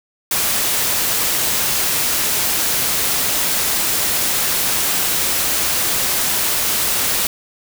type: noise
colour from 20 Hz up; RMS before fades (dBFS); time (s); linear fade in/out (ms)
white; -18; 0.31-7.27; 2
effects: none